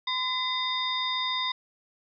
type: tone cluster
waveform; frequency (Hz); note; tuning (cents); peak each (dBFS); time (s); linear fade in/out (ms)
sine; 1020 / 2029 / 3654 / 4896; C6 / B6 / A#7 / D#8; -44 / +46 / -35 / -29; -31 / -34 / -29 / -38; 0.07-1.52; 5
effects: none